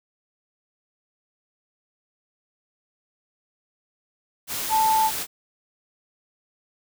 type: tone in noise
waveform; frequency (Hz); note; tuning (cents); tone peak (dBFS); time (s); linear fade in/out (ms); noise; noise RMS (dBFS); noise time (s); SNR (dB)
sine; 880; A5; 0; -17; 4.69-5.11; 50; white; -29; 4.47-5.27; +9
effects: none